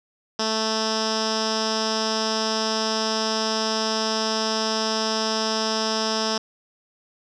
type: tone with low-pass filter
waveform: 10% pulse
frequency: 220 Hz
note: A3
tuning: in tune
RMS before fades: -24 dBFS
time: 0.39-6.38 s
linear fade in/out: 5 ms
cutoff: 5200 Hz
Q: 6
effects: none

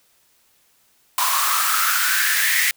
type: noise with high-pass filter sweep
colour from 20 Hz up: white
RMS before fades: -19 dBFS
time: 1.18-2.71 s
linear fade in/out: 2 ms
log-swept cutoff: 1000 to 2000 Hz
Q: 7.2
effects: white hiss -60 dBFS RMS until 2.76 s

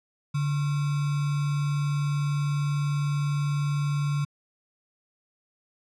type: tone with sample-and-hold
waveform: sine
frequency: 144.5 Hz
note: D3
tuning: 28 cents flat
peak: -23 dBFS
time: 0.34-4.25 s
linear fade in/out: 10 ms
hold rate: 1225 Hz
effects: low-pass 8000 Hz 12 dB/octave

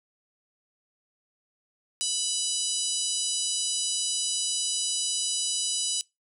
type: harmonic tone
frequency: 987.8 Hz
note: B5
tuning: in tune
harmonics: 3 / 4 / 5 / 6 / 7 / 8 / 9 / 10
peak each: -34 / -34 / -34 / -34 / -34 / -34 / -34 / -34 dBFS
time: 2.01-6.01 s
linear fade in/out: 0 ms
effects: noise-tail reverb RT60 0.2 s tail -23 dB re dry

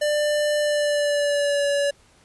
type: tone with pitch glide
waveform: square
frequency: 594 to 569.5 Hz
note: D5 to C#5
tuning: +20 to +47 cents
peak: -20 dBFS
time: 0.01-1.91 s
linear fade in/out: 10 ms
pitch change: -73 cents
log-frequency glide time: 0.6-1.67 s
effects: pink hiss -56 dBFS RMS until 2.24 s + resampled to 24000 Hz

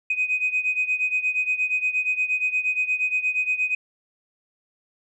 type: beating tone pair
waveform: sine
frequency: 2502 / 2510.5 Hz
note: D#7 / D#7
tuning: +9 / +15 cents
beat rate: 8.5 Hz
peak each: -22 / -25 dBFS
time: 0.1-3.75 s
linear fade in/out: 5 ms
effects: tanh soft clip ceiling -14 dBFS

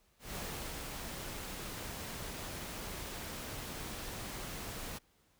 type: noise with ADSR envelope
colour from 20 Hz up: pink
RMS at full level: -41 dBFS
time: 0.19-4.99 s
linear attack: 160 ms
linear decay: 480 ms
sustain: -2 dB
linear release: 19 ms
effects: pink hiss -71 dBFS RMS until 5.39 s

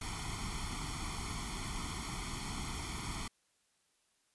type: noise with comb filter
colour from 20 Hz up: pink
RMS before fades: -40 dBFS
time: 0.01-3.28 s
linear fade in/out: 5 ms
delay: 0.91 ms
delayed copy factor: +0.9
effects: white hiss -75 dBFS RMS until 4.34 s + resampled to 24000 Hz

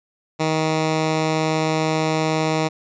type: tone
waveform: 10% pulse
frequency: 157.7 Hz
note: D#3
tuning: 24 cents sharp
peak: -10 dBFS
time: 0.39-2.69 s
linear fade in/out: 20 ms
effects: resampled to 16000 Hz

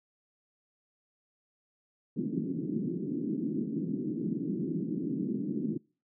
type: band-pass noise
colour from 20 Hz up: white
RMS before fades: -33 dBFS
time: 2.16-5.78 s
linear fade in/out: 10 ms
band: 150 to 340 Hz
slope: 48 dB/octave
effects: noise-tail reverb RT60 0.4 s tail -26 dB re dry

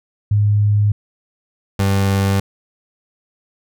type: tone pair in turn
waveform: sine / 30% pulse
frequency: 103.83 / 98 Hz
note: G#2 / G2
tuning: 0 / 0 cents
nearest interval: minor second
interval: 100 cents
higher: first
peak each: -11 dBFS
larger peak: neither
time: 0.31-0.92 / 1.79-2.4 s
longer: neither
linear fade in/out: 5 ms
effects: none

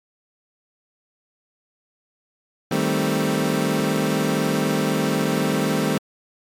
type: chord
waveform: 25% pulse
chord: A half-diminished seventh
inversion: second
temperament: equal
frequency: 155.56 / 196 / 220 / 261.6 Hz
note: Eb3 / G3 / A3 / C4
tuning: 0 / 0 / 0 / 0 cents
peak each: -21 dBFS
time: 2.71-5.98 s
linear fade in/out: 5 ms
effects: MP3 64 kbps

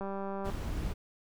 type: click train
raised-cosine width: 1 ms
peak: -25 dBFS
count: 97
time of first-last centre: 0.01-0.5 s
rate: 196 Hz
type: noise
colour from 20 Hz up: brown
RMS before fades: -35 dBFS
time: 0.44-0.94 s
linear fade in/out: 20 ms
effects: none

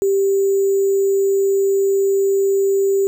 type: tone with sample-and-hold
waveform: sine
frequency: 392 Hz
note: G4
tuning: in tune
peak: -13 dBFS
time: 0.02-3.07 s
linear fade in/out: 0 ms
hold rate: 7350 Hz
effects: none

